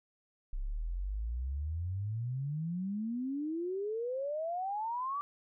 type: exponential sweep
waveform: sine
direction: up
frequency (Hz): 31.86 to 1174.7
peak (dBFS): -33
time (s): 0.53-5.21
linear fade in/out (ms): 0
effects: none